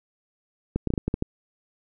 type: clicks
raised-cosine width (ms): 3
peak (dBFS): -11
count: 8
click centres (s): 0.76 / 0.873 / 0.904 / 0.938 / 0.978 / 1.08 / 1.141 / 1.224
effects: none